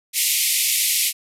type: band-pass noise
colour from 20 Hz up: white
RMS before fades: -20 dBFS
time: 0.13-1.13 s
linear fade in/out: 50 ms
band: 2000 to 14000 Hz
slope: 96 dB/octave
effects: none